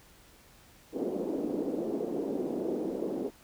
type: band-pass noise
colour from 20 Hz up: white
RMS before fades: -33 dBFS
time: 0.92-3.31 s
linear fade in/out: 50 ms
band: 250 to 430 Hz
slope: 24 dB/octave
effects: pink hiss -58 dBFS RMS until 3.43 s